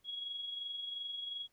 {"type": "tone with amplitude modulation", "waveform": "sine", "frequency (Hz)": 3322, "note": "G#7", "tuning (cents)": 0, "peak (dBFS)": -37, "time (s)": [0.04, 1.48], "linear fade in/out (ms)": 50, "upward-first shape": "sine", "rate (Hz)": 22.8, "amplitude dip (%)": 45, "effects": ["pink hiss -75 dBFS RMS until 1.52 s"]}